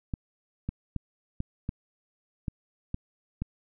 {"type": "clicks", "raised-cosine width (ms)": 5, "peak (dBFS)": -18, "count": 8, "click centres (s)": [0.138, 0.69, 0.963, 1.404, 1.691, 2.482, 2.944, 3.42], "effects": []}